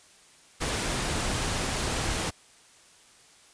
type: noise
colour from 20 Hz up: pink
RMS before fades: -29 dBFS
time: 0.6-2.31 s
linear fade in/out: 20 ms
effects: white hiss -56 dBFS RMS until 3.53 s + resampled to 22050 Hz